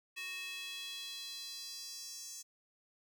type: tone with high-pass filter sweep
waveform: square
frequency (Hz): 370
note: F#4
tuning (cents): 0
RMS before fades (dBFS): -45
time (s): 0.16-2.43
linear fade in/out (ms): 20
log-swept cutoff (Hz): 2400 to 6400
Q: 3.3
effects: none